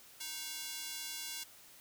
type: tone with high-pass filter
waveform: square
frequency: 311.1 Hz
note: D#4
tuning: in tune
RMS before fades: -43 dBFS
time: 0.2-1.44 s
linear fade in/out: 10 ms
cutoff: 3700 Hz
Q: 0.77
effects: white hiss -58 dBFS RMS until 1.8 s